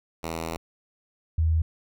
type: tone pair in turn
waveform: 5% pulse / sine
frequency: 82 / 80.45 Hz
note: E2 / E2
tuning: -9 / -42 cents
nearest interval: unison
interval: 33 cents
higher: first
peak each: -19 dBFS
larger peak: neither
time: 0.23-0.57 / 1.38-1.62 s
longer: first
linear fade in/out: 5 ms
effects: none